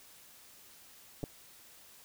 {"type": "clicks", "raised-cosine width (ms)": 2, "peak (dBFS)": [-26, -23], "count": 2, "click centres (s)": [1.232, 1.239], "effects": ["white hiss -57 dBFS RMS until 2.04 s"]}